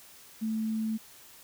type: tone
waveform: sine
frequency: 220 Hz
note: A3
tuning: in tune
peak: -28 dBFS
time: 0.41-0.98 s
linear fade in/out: 20 ms
effects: white hiss -53 dBFS RMS until 1.43 s

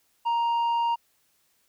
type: tone with tanh clipping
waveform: sine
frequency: 935 Hz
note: A#5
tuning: 5 cents sharp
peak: -23 dBFS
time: 0.25-0.96 s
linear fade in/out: 20 ms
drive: 5 dB
effects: white hiss -68 dBFS RMS until 1.68 s

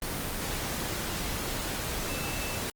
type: tone in noise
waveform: sine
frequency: 2637 Hz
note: E7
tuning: in tune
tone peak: -40 dBFS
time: 2.09-2.58 s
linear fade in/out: 2 ms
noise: pink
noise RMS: -33 dBFS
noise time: 0.02-2.7 s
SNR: -10 dB
effects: Opus 24 kbps

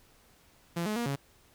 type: tone with pitch steps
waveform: sawtooth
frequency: 170.4 / 212.8 / 237.3 / 139.2 Hz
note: F3 / G#3 / A#3 / C#3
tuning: -42 / +42 / +31 / +8 cents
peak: -26 dBFS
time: 0.76-1.16 s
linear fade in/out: 10 ms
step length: 100 ms
effects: pink hiss -62 dBFS RMS until 1.54 s

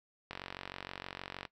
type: click train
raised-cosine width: 0.3 ms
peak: -24 dBFS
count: 54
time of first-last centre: 0.31-1.452 s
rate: 46.4 Hz
effects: noise-tail reverb RT60 0.1 s tail -18 dB re dry

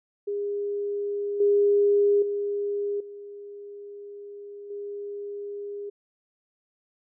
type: tone with level steps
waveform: sine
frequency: 407.1 Hz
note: G#4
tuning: 35 cents flat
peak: -26 / -17 / -25 / -38 / -32 dBFS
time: 0.27-5.9 s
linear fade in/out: 10 ms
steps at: 1.4 / 2.22 / 3 / 4.7 s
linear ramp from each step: 5 ms
effects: none

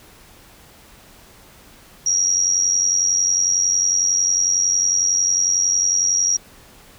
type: tone with amplitude modulation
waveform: sine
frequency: 5690 Hz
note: F8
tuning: 31 cents sharp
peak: -12 dBFS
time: 2.06-6.37 s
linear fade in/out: 5 ms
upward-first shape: sine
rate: 91 Hz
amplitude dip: 65%
effects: pink hiss -47 dBFS RMS until 6.98 s

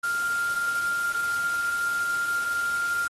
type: tone in noise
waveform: sine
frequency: 1396.9 Hz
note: F6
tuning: in tune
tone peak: -24 dBFS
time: 0.03-3.08 s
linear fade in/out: 10 ms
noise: white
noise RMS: -38 dBFS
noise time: 0.03-3.08 s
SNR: +11 dB
effects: AAC 32 kbps

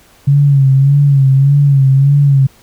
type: tone with vibrato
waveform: sine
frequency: 138.59 Hz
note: C#3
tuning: in tune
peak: -5 dBFS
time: 0.27-2.47 s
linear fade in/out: 10 ms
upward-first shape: sine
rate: 1.7 Hz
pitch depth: 60 cents each way
effects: pink hiss -46 dBFS RMS until 2.62 s

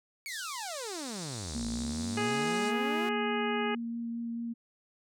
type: exponential two-way sweep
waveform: sawtooth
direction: down then up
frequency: 2300 to 51.91 to 375.7 Hz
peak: -34 dBFS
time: 0.26-3.09 s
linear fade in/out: 0 ms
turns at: 1.66 s
type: band-pass noise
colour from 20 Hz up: pink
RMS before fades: -44 dBFS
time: 0.27-2.73 s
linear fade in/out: 50 ms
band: 3600 to 9500 Hz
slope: 96 dB/octave
type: tone with vibrato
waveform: sine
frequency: 233.1 Hz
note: A#3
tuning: in tune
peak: -33 dBFS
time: 1.54-4.54 s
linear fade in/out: 20 ms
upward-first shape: sine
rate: 4.6 Hz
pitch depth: 9 cents each way
type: harmonic tone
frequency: 415.3 Hz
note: G#4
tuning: in tune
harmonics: 1 / 2 / 3 / 4 / 5 / 6 / 7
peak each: -33 / -36 / -38 / -39 / -40 / -41 / -41 dBFS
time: 2.17-3.75 s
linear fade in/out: 5 ms
effects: none

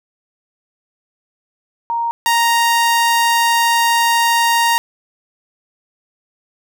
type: tone pair in turn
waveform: sine / sawtooth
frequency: 932.3 / 932.3 Hz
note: A#5 / A#5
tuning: 0 / 0 cents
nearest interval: unison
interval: 0 cents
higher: neither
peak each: -16 / -8 dBFS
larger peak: second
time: 1.9-2.11 / 2.26-4.78 s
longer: second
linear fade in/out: 0 ms
effects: none

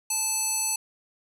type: tone with band-pass filter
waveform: square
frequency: 873 Hz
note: A5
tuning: 14 cents flat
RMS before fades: -27 dBFS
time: 0.1-0.76 s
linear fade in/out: 5 ms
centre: 8400 Hz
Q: 2.9
effects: none

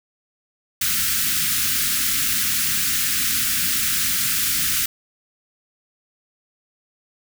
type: band-stop noise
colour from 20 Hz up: white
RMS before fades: -21 dBFS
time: 0.81-4.86 s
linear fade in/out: 5 ms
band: 290 to 1300 Hz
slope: 48 dB/octave
effects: none

